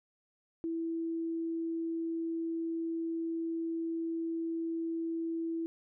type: tone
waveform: sine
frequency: 329.8 Hz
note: E4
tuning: 1 cent sharp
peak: -32 dBFS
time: 0.64-5.66 s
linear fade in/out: 0 ms
effects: none